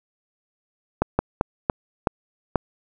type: slowing click train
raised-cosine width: 1 ms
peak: -4 dBFS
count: 6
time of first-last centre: 1.02-2.557 s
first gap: 170 ms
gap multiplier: 1.3
effects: none